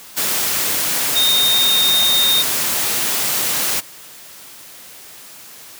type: tone in noise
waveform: sine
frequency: 3686 Hz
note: A#7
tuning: 20 cents flat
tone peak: -13 dBFS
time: 1.15-2.43 s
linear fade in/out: 20 ms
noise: white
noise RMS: -19 dBFS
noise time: 0.16-3.81 s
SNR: +3 dB
effects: white hiss -39 dBFS RMS until 5.79 s + high-pass 100 Hz 12 dB/octave